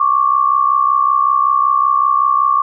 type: tone pair together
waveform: sine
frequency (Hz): 1099 / 1164.3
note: C#6 / D6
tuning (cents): -15 / -15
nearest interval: minor second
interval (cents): 100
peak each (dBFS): -13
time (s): 0-2.62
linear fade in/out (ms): 5
effects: none